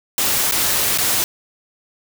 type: noise with dropouts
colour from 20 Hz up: white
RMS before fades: -18 dBFS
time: 0.18-1.24 s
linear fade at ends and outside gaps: 1 ms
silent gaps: 0.512-0.521 / 0.976-0.984 s
effects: none